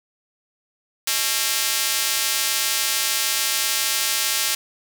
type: tone with high-pass filter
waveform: square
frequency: 123.47 Hz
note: B2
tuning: in tune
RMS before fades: -22 dBFS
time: 1.07-4.55 s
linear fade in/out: 5 ms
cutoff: 3300 Hz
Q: 0.52
effects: none